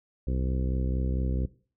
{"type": "harmonic tone", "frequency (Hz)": 64.4, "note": "C2", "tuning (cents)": -27, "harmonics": [1, 2, 3, 4, 5, 6, 7, 8], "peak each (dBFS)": [-27, -33, -37, -39, -41, -43, -44, -45], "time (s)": [0.27, 1.46], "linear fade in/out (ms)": 5, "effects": ["noise-tail reverb RT60 0.4 s tail -18 dB re dry"]}